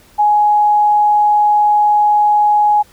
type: tone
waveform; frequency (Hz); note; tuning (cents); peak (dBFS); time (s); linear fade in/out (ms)
sine; 836; G#5; +11; -8; 0.18-2.83; 20
effects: pink hiss -47 dBFS RMS until 2.92 s